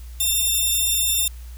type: tone pair together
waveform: 5% pulse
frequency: 2701 / 3605 Hz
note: E7 / A7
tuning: +42 / +41 cents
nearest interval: perfect fourth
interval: 499 cents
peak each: -19 / -11 dBFS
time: 0.2-1.28 s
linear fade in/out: 5 ms
effects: added 60 Hz sine -34 dBFS peak until 1.57 s + white hiss -51 dBFS RMS until 1.57 s